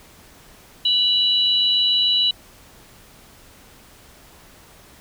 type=tone pair together; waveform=sine; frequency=2949 / 3936 Hz; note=F#7 / B7; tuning=-6 / -7 cents; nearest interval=perfect fourth; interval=499 cents; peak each=-18 dBFS; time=0.85-2.31 s; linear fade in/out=5 ms; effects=pink hiss -48 dBFS RMS until 5 s